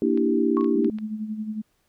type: chord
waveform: sine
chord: E half-diminished seventh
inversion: second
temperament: equal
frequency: 233.1 / 293.7 / 329.6 / 392 Hz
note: Bb3 / D4 / E4 / G4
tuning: 0 / 0 / 0 / 0 cents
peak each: -24 dBFS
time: 0.02-0.9 s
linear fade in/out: 2 ms
type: clicks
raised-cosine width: 0.3 ms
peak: -28 dBFS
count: 5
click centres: 0.175 / 0.61 / 0.644 / 0.846 / 0.986 s
type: tone with exponential decay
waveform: sine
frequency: 1100 Hz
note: C#6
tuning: 14 cents flat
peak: -24 dBFS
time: 0.57-0.79 s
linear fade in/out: 0 ms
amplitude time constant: 46 ms
type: tone with tremolo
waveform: sine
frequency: 215.4 Hz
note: A3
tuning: 37 cents flat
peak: -25 dBFS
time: 0.75-1.62 s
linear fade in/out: 10 ms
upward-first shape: sine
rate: 11 Hz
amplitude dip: 60%
effects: pink hiss -69 dBFS RMS until 1.88 s